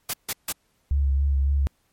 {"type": "noise bursts", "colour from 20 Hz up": "white", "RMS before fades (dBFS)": -27, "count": 3, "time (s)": [0.09, 0.525], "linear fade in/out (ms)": 5, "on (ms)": 45, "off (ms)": 150}
{"type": "tone with vibrato", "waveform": "sine", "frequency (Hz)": 69.3, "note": "C#2", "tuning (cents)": 0, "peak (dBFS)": -18, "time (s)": [0.91, 1.67], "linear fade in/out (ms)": 0, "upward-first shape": "sine", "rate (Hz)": 3.6, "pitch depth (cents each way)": 31}
{"effects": ["pink hiss -68 dBFS RMS until 1.92 s", "MP3 64 kbps"]}